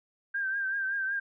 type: tone with vibrato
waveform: sine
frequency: 1581 Hz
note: G6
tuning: 14 cents sharp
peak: -28 dBFS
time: 0.34-1.2 s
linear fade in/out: 10 ms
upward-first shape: triangle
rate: 5.3 Hz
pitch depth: 58 cents each way
effects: none